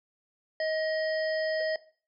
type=harmonic tone; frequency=630 Hz; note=D#5; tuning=21 cents sharp; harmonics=1 / 3 / 5 / 7 / 8; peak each=-28 / -35 / -49 / -47 / -41 dBFS; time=0.6-1.76 s; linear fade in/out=2 ms
type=tone with exponential decay; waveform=triangle; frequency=523 Hz; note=C5; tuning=1 cent flat; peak=-34 dBFS; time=1.6-1.68 s; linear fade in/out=5 ms; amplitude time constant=17 ms
effects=noise-tail reverb RT60 0.4 s tail -17 dB re dry

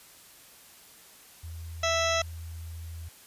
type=tone; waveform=sine; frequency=82.41 Hz; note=E2; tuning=in tune; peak=-37 dBFS; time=1.43-3.09 s; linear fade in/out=10 ms
type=harmonic tone; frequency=659.3 Hz; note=E5; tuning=in tune; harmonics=1 / 2 / 3 / 4 / 5 / 6 / 8 / 9 / 10; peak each=-28 / -31 / -33 / -34 / -35 / -36 / -37 / -38 / -38 dBFS; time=1.83-2.22 s; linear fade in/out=5 ms
effects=white hiss -53 dBFS RMS until 3.26 s + resampled to 32000 Hz

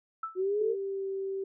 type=tone with exponential decay; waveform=sine; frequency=1318.5 Hz; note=E6; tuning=in tune; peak=-29 dBFS; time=0.23-0.42 s; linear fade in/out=5 ms; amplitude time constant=41 ms
type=linear sweep; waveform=sine; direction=up; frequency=362.9 to 464.2 Hz; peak=-26 dBFS; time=0.35-0.76 s; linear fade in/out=50 ms
type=tone with pitch glide; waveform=sine; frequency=392 to 387.9 Hz; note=G4 to G4; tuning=0 to -18 cents; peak=-31 dBFS; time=0.61-1.44 s; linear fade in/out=5 ms; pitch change=-18 cents; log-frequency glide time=0.88-1.07 s
effects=none

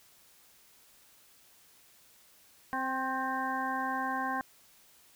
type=harmonic tone with a mistuned harmonic; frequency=261.6 Hz; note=C4; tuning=in tune; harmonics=1 / 2 / 3 / 4 / 6 / 7; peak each=-38 / -46 / -35 / -35 / -37 / -43 dBFS; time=2.73-4.41 s; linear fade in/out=0 ms; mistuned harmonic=4; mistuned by=+24 cents; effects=white hiss -61 dBFS RMS until 5.15 s

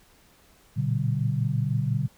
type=tone cluster; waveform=sine; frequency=113.5 / 119.5 / 143.6 / 189.9 Hz; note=A#2 / A#2 / D3 / F#3; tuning=-46 / +43 / -39 / +45 cents; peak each=-34 / -26 / -26 / -32 dBFS; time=0.76-2.08 s; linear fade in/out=20 ms; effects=pink hiss -58 dBFS RMS until 2.17 s

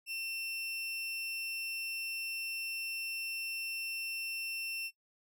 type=tone; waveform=sawtooth; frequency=2700 Hz; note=E7; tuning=41 cents sharp; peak=-34 dBFS; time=0.06-4.91 s; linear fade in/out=50 ms; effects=noise-tail reverb RT60 0.1 s tail -18 dB re dry

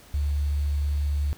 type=tone with quantisation; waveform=sine; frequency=72.4 Hz; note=D2; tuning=24 cents flat; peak=-22 dBFS; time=0.14-1.33 s; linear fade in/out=0 ms; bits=8; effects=pink hiss -51 dBFS RMS until 1.37 s

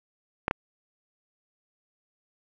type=clicks; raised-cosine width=0.5 ms; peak=-9 dBFS; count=2; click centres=0.481 / 0.511 s; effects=none

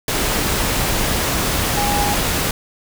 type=tone in noise; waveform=sine; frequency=819 Hz; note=G#5; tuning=24 cents flat; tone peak=-20 dBFS; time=1.77-2.14 s; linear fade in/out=2 ms; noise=pink; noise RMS=-19 dBFS; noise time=0.08-2.51 s; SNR=-4 dB; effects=none

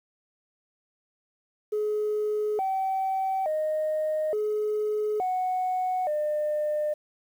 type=tone with pitch steps; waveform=sine; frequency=423.2 / 767 / 619 / 424.2 / 739 / 602 Hz; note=G#4 / G5 / D#5 / G#4 / F#5 / D5; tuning=+33 / -38 / -9 / +37 / -2 / +43 cents; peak=-23 dBFS; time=1.72-6.94 s; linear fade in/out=10 ms; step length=870 ms; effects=tanh soft clip ceiling -21 dBFS + 9-bit

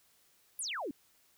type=exponential sweep; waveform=sine; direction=down; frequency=11830 to 246.9 Hz; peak=-35 dBFS; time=0.59-0.91 s; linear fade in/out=2 ms; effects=white hiss -68 dBFS RMS until 1.37 s

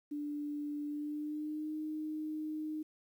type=tone with pitch glide; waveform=sine; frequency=293.7 to 308.7 Hz; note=D4 to D#4; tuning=0 to -14 cents; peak=-36 dBFS; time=0.11-2.83 s; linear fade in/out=10 ms; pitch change=+86 cents; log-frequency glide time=0.87-1.75 s; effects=11-bit

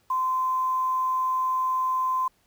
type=tone with quantisation; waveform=sine; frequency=1032 Hz; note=C6; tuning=24 cents flat; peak=-22 dBFS; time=0.1-2.28 s; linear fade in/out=5 ms; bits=8; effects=pink hiss -66 dBFS RMS until 2.46 s

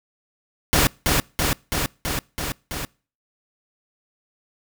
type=noise with echo; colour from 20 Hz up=pink; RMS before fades=-17 dBFS; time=0.73-0.87 s; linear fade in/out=0 ms; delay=330 ms; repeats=6; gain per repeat=-2 dB; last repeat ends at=2.85 s; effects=noise-tail reverb RT60 0.4 s tail -26 dB re dry

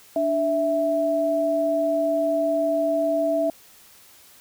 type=tone pair together; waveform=sine; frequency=293.7 / 658.8 Hz; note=D4 / E5; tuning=0 / -1 cents; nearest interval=octave + major second; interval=1399 cents; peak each=-26 / -20 dBFS; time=0.16-3.5 s; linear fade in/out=2 ms; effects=white hiss -51 dBFS RMS until 4.4 s

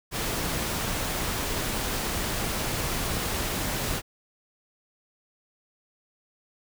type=noise; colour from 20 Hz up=pink; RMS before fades=-29 dBFS; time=0.11-4.02 s; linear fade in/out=50 ms; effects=none

